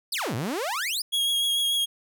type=exponential two-way sweep; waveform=sawtooth; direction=down then up; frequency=5260 to 104.5 to 5260 Hz; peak=-23 dBFS; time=0.12-1.02 s; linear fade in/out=5 ms; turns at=0.35 s
type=tone with vibrato; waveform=45% pulse; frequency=3296 Hz; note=G#7; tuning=14 cents flat; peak=-22 dBFS; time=1.12-1.86 s; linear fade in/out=20 ms; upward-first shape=triangle; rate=6.8 Hz; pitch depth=26 cents each way
effects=none